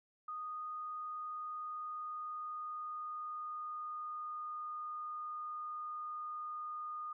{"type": "tone with pitch glide", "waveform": "sine", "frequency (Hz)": [1238, 1225.9], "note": ["D#6", "D#6"], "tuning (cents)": [-9, -26], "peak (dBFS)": -40, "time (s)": [0.28, 7.13], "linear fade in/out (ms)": 5, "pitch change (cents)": -17, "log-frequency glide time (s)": [0.52, 4.69], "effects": []}